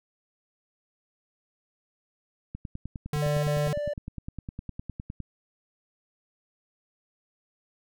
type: click train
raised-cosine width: 5 ms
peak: -23 dBFS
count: 27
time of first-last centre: 2.55-5.203 s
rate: 9.8 Hz
type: tone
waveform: square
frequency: 148.9 Hz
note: D3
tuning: 24 cents sharp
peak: -26 dBFS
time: 3.13-3.73 s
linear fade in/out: 2 ms
type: tone bursts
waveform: triangle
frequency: 587.3 Hz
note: D5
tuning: in tune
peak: -26 dBFS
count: 3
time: 3.22-3.936 s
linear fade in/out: 5 ms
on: 210 ms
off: 43 ms
effects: none